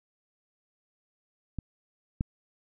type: clicks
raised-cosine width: 5 ms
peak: -21 / -15 dBFS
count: 2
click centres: 1.587 / 2.209 s
effects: none